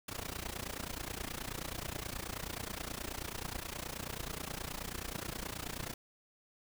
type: noise with amplitude modulation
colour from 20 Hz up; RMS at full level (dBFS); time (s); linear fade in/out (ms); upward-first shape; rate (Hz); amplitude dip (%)
pink; -38; 0.08-5.94; 5; sine; 29.4; 90
effects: none